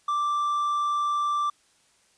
triangle tone, 1174.7 Hz, D6, in tune, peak -21 dBFS, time 0.08-1.5 s, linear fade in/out 5 ms, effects white hiss -63 dBFS RMS until 2.17 s + resampled to 22050 Hz

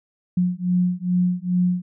sine beating tone pair, 178.4 / 180.8 Hz, F3 / F#3, +37 / -40 cents, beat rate 2.4 Hz, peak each -21 dBFS, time 0.37-1.82 s, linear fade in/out 5 ms, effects none

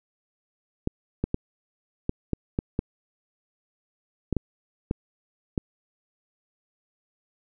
clicks, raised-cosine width 3 ms, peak -11 dBFS, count 11, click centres 0.874 / 1.24 / 1.344 / 2.094 / 2.333 / 2.589 / 2.791 / 4.327 / 4.367 / 4.911 / 5.578 s, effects none

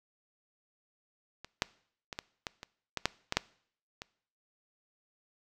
clicks, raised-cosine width 0.2 ms, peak -26 / -9 / -21 / -18 / -17 / -25 / -15 / -8 / -13 / -7 / -23 dBFS, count 11, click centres 1.446 / 1.621 / 2.128 / 2.189 / 2.468 / 2.631 / 2.973 / 3.056 / 3.324 / 3.37 / 4.019 s, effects noise-tail reverb RT60 0.6 s tail -22 dB re dry

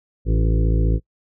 harmonic tone with a mistuned harmonic, 55 Hz, A1, in tune, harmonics 1 / 2 / 3 / 5 / 6 / 7 / 8 / 9, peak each -16 / -22 / -26 / -30 / -32 / -33 / -34 / -35 dBFS, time 0.25-1 s, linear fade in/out 50 ms, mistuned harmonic 6, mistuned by +23 cents, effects noise-tail reverb RT60 0.1 s tail -24 dB re dry

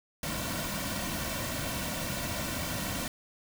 pink noise with comb filter, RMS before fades -34 dBFS, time 0.23-3.08 s, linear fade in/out 2 ms, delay 2.4 ms, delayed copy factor -0.65, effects none

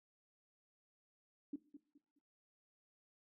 sine tone with echo, 287.9 Hz, D4, 34 cents flat, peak -39 dBFS, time 1.53-1.56 s, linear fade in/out 5 ms, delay 210 ms, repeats 3, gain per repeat -11 dB, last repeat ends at 2.19 s, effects noise-tail reverb RT60 0.4 s tail -17 dB re dry

